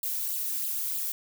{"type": "noise with flanger", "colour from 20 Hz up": "violet", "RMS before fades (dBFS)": -31, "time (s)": [0.03, 1.12], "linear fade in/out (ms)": 2, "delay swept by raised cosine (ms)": [0.24, 2.34], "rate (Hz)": 3.2, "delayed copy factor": 0.9, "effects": []}